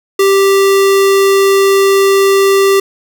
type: tone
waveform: square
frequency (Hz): 392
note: G4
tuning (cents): 0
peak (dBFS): -7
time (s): 0.19-2.8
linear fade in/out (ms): 5
effects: none